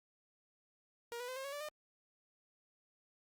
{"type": "tone with pitch steps", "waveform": "sawtooth", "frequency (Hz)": [471.8, 491.8, 512.7, 534.5, 557.2, 580.9, 605.5], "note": ["A#4", "B4", "C5", "C5", "C#5", "D5", "D#5"], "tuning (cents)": [21, -7, -35, 37, 9, -19, -47], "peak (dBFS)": -38, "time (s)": [1.12, 1.687], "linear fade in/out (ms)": 0, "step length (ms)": 81, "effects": ["Opus 48 kbps"]}